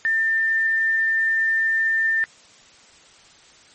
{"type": "tone", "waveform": "sine", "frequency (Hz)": 1795, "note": "A6", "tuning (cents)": 34, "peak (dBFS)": -17, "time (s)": [0.05, 2.24], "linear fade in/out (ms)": 0, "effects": ["white hiss -50 dBFS RMS until 3.74 s", "MP3 32 kbps"]}